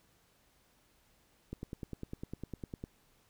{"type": "click train", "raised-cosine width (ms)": 3, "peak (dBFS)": -27, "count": 14, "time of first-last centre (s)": [1.53, 2.839], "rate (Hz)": 9.93, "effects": ["pink hiss -69 dBFS RMS until 3.29 s"]}